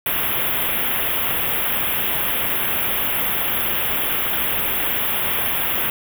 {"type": "band-stop noise", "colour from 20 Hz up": "white", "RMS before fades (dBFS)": -21, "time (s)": [0.06, 5.9], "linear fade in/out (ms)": 2, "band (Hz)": [3500, 11000], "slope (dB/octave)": 96, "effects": []}